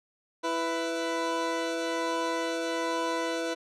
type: tone pair together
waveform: 20% pulse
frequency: 331.4 / 496.5 Hz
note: E4 / B4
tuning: +9 / +9 cents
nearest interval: perfect fifth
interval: 700 cents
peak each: -26 dBFS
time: 0.43-3.55 s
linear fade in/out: 20 ms
effects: low-pass 7000 Hz 12 dB/octave